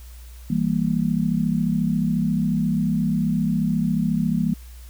sine chord, E diminished, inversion none, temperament equal with one note detuned, 164.81 / 198.85 / 233.1 Hz, E3 / G3 / Bb3, 0 / +25 / 0 cents, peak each -23 dBFS, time 0.5-4.54 s, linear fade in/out 5 ms, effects added 60 Hz sine -38 dBFS peak until 4.89 s + white hiss -51 dBFS RMS until 4.89 s

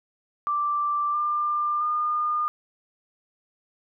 sine tone with pitch steps, 1174.7 / 1194.5 / 1214.7 Hz, D6 / D6 / D#6, 0 / +29 / -42 cents, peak -22 dBFS, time 0.47-2.48 s, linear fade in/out 0 ms, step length 670 ms, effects none

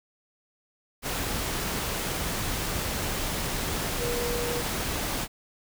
sine tone in noise, 480.5 Hz, B4, 48 cents flat, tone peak -30 dBFS, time 3.97-4.63 s, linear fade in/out 50 ms, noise pink, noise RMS -30 dBFS, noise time 1.02-5.28 s, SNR -3 dB, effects none

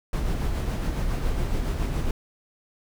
brown noise with tremolo, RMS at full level -24 dBFS, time 0.13-2.11 s, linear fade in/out 2 ms, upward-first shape sine, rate 7.2 Hz, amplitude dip 35%, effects none

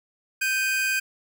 45% pulse tone pair together, 1562 / 2480 Hz, G6 / D#7, -7 / -6 cents, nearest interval minor sixth, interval 801 cents, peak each -25 dBFS, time 0.41-1 s, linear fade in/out 10 ms, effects none

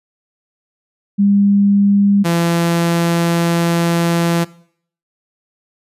sine / sawtooth tone pair in turn, 200.9 / 169.5 Hz, G3 / E3, +43 / +49 cents, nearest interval minor third, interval 294 cents, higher first, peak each -9 dBFS, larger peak neither, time 1.18-2.24 / 2.24-4.45 s, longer second, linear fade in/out 20 ms, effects noise-tail reverb RT60 0.6 s tail -20 dB re dry + resampled to 32000 Hz

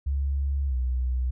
sine tone with pitch glide, 69.3 to 62.82 Hz, C#2 to B1, 0 to +30 cents, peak -23 dBFS, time 0.06-1.31 s, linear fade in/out 10 ms, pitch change -170 cents, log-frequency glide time 0.67-0.75 s, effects none

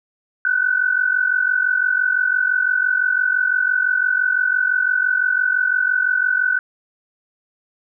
sine tone pair together, 1475 / 1520.9 Hz, F#6 / F#6, -6 / +47 cents, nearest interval minor second, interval 53 cents, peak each -18 dBFS, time 0.45-6.59 s, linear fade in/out 2 ms, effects none

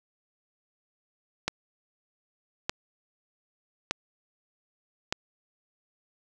click train, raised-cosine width 0.2 ms, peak -9 dBFS, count 4, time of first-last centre 1.48-5.125 s, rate 0.823 Hz, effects none

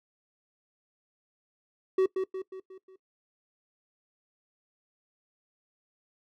triangle tone with echo, 378.1 Hz, F#4, 38 cents sharp, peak -18 dBFS, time 1.98-2.06 s, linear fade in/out 5 ms, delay 180 ms, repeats 5, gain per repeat -6 dB, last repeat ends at 2.96 s, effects noise-tail reverb RT60 0.1 s tail -19 dB re dry

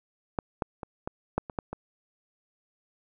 clicks, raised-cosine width 1 ms, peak -13 / -13 / -22 / -18 / -11 / -23 / -15 / -21 dBFS, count 8, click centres 0.388 / 0.622 / 0.832 / 1.075 / 1.38 / 1.498 / 1.588 / 1.73 s, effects none

